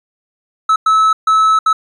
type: tone bursts at uneven times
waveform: triangle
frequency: 1300 Hz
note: E6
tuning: 24 cents flat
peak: -6 dBFS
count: 4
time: 0.69-0.76 / 0.86-1.13 / 1.27-1.59 / 1.66-1.73 s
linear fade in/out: 5 ms
effects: resampled to 24000 Hz

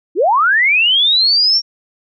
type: linear sweep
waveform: sine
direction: up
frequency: 288.3 to 5588 Hz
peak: -9 dBFS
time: 0.15-1.62 s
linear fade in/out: 50 ms
effects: none

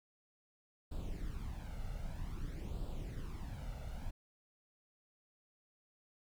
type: noise with flanger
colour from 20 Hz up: brown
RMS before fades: -42 dBFS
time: 0.91-4.11 s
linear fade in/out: 10 ms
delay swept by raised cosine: 0.24 to 1.44 ms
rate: 0.52 Hz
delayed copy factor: +0.65
effects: none

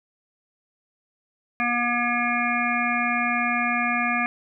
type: harmonic tone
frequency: 240.3 Hz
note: B3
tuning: 47 cents flat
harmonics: 1 / 3 / 5 / 7 / 9 / 10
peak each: -28 / -28 / -28 / -28 / -28 / -28 dBFS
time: 1.6-4.26 s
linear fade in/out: 0 ms
effects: none

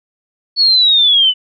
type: linear sweep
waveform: sine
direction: down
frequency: 4435 to 2960 Hz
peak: -7 dBFS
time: 0.56-1.34 s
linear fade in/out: 50 ms
effects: none

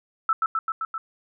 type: tone with echo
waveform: sine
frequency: 1318.5 Hz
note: E6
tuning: in tune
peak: -17 dBFS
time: 0.29-0.33 s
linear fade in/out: 2 ms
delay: 130 ms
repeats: 5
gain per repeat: -2 dB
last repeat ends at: 0.98 s
effects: none

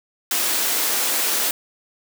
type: high-pass noise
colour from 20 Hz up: white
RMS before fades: -21 dBFS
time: 0.31-1.51 s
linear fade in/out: 2 ms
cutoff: 240 Hz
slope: 24 dB/octave
effects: none

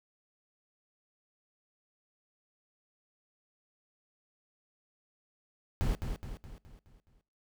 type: noise with echo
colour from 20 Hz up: brown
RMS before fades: -29 dBFS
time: 5.81-5.95 s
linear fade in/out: 0 ms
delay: 210 ms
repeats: 6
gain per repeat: -6 dB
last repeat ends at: 7.21 s
effects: noise-tail reverb RT60 0.4 s tail -22 dB re dry

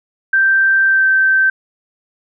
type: tone with pitch glide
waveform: sine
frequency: 1567 to 1552.6 Hz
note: G6 to G6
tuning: -1 to -17 cents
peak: -9 dBFS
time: 0.33-1.5 s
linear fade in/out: 5 ms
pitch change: -16 cents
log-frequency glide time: 0.87-1.05 s
effects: none

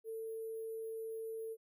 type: tone with sample-and-hold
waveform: sine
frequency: 446.4 Hz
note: A4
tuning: 25 cents sharp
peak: -40 dBFS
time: 0.04-1.57 s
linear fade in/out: 50 ms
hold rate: 11025 Hz
effects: none

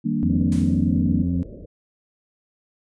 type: chord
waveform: sine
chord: Eb major seventh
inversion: none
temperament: equal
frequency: 155.56 / 196 / 233.1 / 293.7 Hz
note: Eb3 / G3 / Bb3 / D4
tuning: 0 / 0 / 0 / 0 cents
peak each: -27 / -26 / -23 / -28 dBFS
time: 0.04-1.24 s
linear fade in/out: 20 ms
type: harmonic tone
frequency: 87.31 Hz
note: F2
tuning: in tune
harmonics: 1 / 2 / 3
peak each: -24 / -24 / -24 dBFS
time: 0.23-1.43 s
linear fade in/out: 0 ms
type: low-pass noise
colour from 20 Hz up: pink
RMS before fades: -38 dBFS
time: 0.29-1.66 s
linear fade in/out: 10 ms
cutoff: 600 Hz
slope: 96 dB/octave
type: noise with exponential decay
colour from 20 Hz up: white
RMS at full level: -37 dBFS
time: 0.52-1.03 s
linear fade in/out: 0 ms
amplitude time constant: 110 ms
effects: resampled to 22050 Hz

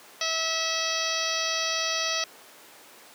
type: harmonic tone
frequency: 649 Hz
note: E5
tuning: 27 cents flat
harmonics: 1 / 2 / 3 / 4 / 5 / 6 / 7 / 8 / 9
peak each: -34 / -34 / -34 / -34 / -34 / -34 / -34 / -34 / -34 dBFS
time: 0.21-2.24 s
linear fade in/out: 2 ms
effects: pink hiss -49 dBFS RMS until 3.14 s + high-pass 400 Hz 12 dB/octave

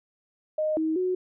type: tone with pitch steps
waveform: sine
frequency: 618 / 317.1 / 367.2 Hz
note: D#5 / D#4 / F#4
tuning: -12 / +33 / -13 cents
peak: -23 dBFS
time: 0.58-1.15 s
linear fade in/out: 5 ms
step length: 190 ms
effects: none

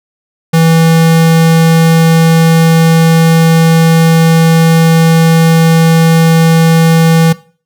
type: tone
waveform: square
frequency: 163.7 Hz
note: E3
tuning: 12 cents flat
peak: -5 dBFS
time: 0.53-7.33 s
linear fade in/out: 10 ms
effects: noise-tail reverb RT60 0.4 s tail -19 dB re dry

